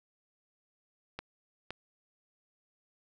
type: clicks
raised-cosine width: 0.3 ms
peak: -22 dBFS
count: 2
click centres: 1.19 / 1.706 s
effects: none